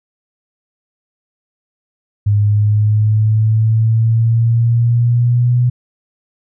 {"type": "exponential sweep", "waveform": "sine", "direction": "up", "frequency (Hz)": [102.8, 123.47], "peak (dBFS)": -9, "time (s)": [2.26, 5.7], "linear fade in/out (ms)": 10, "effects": []}